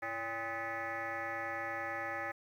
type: tone with frequency modulation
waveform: sine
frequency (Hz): 1267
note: D#6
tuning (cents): +31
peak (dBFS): -35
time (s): 0.02-2.32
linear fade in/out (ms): 10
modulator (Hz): 233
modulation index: 3.5
effects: tanh soft clip ceiling -31 dBFS + 11-bit